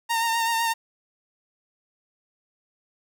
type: tone with vibrato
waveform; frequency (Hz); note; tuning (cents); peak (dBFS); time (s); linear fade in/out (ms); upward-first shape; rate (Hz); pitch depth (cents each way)
sawtooth; 918; A#5; -27; -18; 0.09-0.74; 20; triangle; 7.9; 34
effects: none